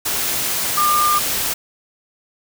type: tone in noise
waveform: sine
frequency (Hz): 1200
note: D6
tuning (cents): +37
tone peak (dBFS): -14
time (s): 0.77-1.19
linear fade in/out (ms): 10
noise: white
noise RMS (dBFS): -21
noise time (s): 0.05-1.54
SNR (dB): +4
effects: none